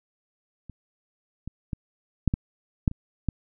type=clicks; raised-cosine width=5 ms; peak=-28 / -22 / -17 / -7 / -11 / -7 / -24 / -12 dBFS; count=8; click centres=0.697 / 1.476 / 1.732 / 2.277 / 2.339 / 2.878 / 2.914 / 3.287 s; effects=none